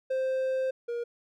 triangle tone pair in turn, 523.3 / 473.7 Hz, C5 / A#4, 0 / +28 cents, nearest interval major second, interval 172 cents, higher first, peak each -24 / -28 dBFS, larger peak first, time 0.1-0.71 / 0.88-1.04 s, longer first, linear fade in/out 10 ms, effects none

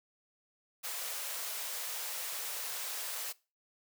white high-pass noise, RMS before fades -39 dBFS, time 0.83-3.33 s, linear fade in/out 20 ms, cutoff 440 Hz, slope 48 dB/octave, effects noise-tail reverb RT60 0.3 s tail -21 dB re dry

